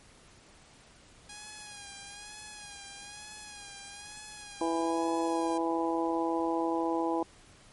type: tone with vibrato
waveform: 5% pulse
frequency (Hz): 823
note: G#5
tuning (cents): -16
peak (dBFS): -32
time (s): 1.29-5.58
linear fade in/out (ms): 5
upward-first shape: sine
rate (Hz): 1.1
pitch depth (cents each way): 53
type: harmonic tone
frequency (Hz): 165.6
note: E3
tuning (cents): +8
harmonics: 2 / 3 / 4 / 5 / 6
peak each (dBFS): -30 / -35 / -37 / -34 / -36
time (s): 4.61-7.23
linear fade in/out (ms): 2
effects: pink hiss -57 dBFS RMS until 7.72 s + MP3 48 kbps